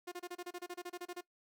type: tone bursts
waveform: sawtooth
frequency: 355.1 Hz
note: F4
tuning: 29 cents sharp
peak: -37 dBFS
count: 15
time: 0.07-1.211 s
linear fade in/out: 10 ms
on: 49 ms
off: 29 ms
effects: noise-tail reverb RT60 0.1 s tail -19 dB re dry